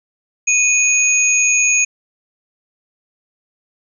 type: tone pair together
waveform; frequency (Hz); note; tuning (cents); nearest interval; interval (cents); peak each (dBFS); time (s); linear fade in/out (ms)
sine; 2489 / 6645; D#7 / G#8; 0 / 0; octave + perfect fourth; 1700; -14; 0.47-1.85; 10
effects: none